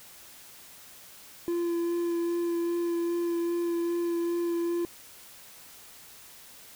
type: tone with vibrato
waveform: triangle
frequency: 342.2 Hz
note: F4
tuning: 35 cents flat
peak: -24 dBFS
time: 1.48-4.85 s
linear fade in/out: 0 ms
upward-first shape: sine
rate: 2.5 Hz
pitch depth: 13 cents each way
effects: white hiss -50 dBFS RMS until 6.75 s